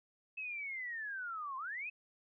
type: linear two-way sweep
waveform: sine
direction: down then up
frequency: 2609 to 1023 to 2609 Hz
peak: -39 dBFS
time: 0.37-1.9 s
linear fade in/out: 10 ms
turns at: 1.57 s
effects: none